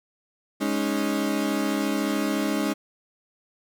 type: chord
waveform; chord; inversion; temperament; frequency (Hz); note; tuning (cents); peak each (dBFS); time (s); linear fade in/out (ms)
35% pulse; Ab suspended fourth; none; equal; 207.7 / 277.2 / 311.1; Ab3 / Db4 / Eb4; 0 / 0 / 0; -26; 0.6-2.74; 20
effects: none